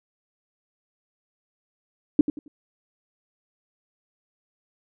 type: tone with echo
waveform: sine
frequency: 293.8 Hz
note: D4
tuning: 1 cent sharp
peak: -10 dBFS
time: 2.19-2.21 s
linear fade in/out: 2 ms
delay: 90 ms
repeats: 3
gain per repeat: -11 dB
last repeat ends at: 2.48 s
effects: none